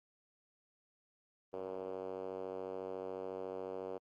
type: tone with band-pass filter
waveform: 5% pulse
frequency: 94 Hz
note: F#2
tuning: 28 cents sharp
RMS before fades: -43 dBFS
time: 1.53-3.98 s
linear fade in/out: 5 ms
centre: 460 Hz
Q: 2.6
effects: Opus 24 kbps